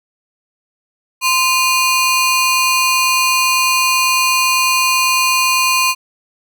sawtooth ring-modulated tone, 1750 Hz, A6, 10 cents flat, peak -5 dBFS, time 1.21-5.95 s, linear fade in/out 50 ms, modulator 711 Hz, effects none

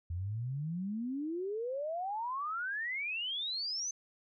sine exponential sweep, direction up, 82.5 to 6272 Hz, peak -34 dBFS, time 0.1-3.91 s, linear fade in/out 5 ms, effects none

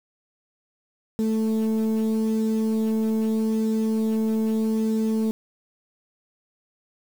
sine tone pair together, 220.2 / 440 Hz, A3 / A4, +2 / 0 cents, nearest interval octave, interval 1198 cents, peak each -19 / -26 dBFS, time 1.19-5.31 s, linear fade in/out 0 ms, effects tanh soft clip ceiling -17 dBFS + 7-bit

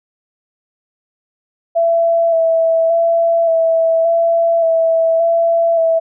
sine tone with vibrato, 663 Hz, E5, 10 cents sharp, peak -10 dBFS, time 1.75-6 s, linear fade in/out 20 ms, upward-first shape square, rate 0.87 Hz, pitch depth 18 cents each way, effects none

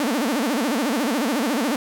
sawtooth tone with vibrato, 258.9 Hz, C4, 18 cents flat, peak -16 dBFS, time 0-1.76 s, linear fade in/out 2 ms, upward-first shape sine, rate 14 Hz, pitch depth 290 cents each way, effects none

